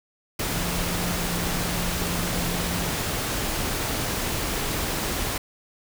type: tone in noise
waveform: sine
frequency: 174.61 Hz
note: F3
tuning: in tune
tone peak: -31 dBFS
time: 0.51-2.9 s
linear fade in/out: 5 ms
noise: pink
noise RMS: -27 dBFS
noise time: 0.39-5.38 s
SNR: -7 dB
effects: none